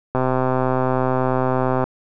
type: click train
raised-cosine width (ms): 1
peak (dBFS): -6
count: 219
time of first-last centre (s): 0.15-1.84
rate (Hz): 129
effects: none